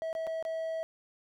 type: tone with dropouts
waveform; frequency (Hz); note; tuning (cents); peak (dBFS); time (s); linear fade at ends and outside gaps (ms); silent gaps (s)
triangle; 648; E5; -30; -30; 0.02-0.83; 0; 0.129-0.151 / 0.268-0.273 / 0.426-0.451
effects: none